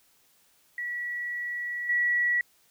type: tone with level steps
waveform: sine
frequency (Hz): 1936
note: B6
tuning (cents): -35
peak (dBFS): -30 / -22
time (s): 0.78-2.41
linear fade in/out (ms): 2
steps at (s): 1.89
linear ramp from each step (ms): 5
effects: white hiss -64 dBFS RMS until 2.7 s